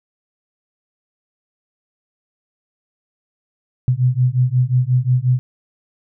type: beating tone pair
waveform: sine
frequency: 123.47 / 129.07 Hz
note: B2 / C3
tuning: 0 / -23 cents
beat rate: 5.6 Hz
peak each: -16 dBFS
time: 3.88-5.39 s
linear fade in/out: 0 ms
effects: none